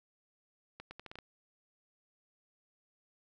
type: accelerating click train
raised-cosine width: 0.3 ms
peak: -30 dBFS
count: 7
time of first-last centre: 0.8-1.187 s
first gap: 110 ms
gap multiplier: 0.78
effects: none